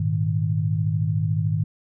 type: chord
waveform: sine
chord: Ab suspended second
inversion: none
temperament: equal with one note detuned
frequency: 103.83 / 117.49 / 155.56 Hz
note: Ab2 / Bb2 / Eb3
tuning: 0 / +14 / 0 cents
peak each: -23 / -28 / -23 dBFS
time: 0-1.64 s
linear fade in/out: 5 ms
effects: none